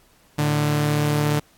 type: tone pair together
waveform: sawtooth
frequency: 111.17 / 148.4 Hz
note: A2 / D3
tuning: +18 / +18 cents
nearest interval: perfect fourth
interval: 500 cents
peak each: -23 / -15 dBFS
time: 0.38-1.4 s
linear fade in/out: 10 ms
effects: pink hiss -57 dBFS RMS until 1.57 s + AAC 64 kbps